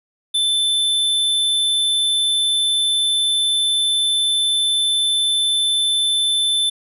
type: tone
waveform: square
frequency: 3528 Hz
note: A7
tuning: 4 cents sharp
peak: -16 dBFS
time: 0.34-6.7 s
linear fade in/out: 10 ms
effects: resampled to 32000 Hz